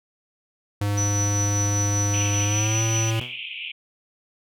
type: tone with pitch glide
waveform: square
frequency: 102.2 to 112.1 Hz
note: G#2 to A2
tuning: -27 to +33 cents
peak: -22 dBFS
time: 0.81-3.2 s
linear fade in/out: 5 ms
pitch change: +160 cents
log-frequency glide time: 2.45-2.82 s
type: tone with tremolo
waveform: sine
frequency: 5940 Hz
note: F#8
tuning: 6 cents sharp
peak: -23 dBFS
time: 0.97-3.11 s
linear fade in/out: 10 ms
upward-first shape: triangle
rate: 5.1 Hz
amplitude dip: 40%
type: band-pass noise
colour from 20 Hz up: white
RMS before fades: -34 dBFS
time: 2.13-3.72 s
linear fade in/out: 10 ms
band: 2300 to 3200 Hz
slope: 96 dB/octave
type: tone with exponential decay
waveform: sawtooth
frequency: 123.47 Hz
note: B2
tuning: in tune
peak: -27 dBFS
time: 3.21-3.43 s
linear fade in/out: 0 ms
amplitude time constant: 46 ms
effects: none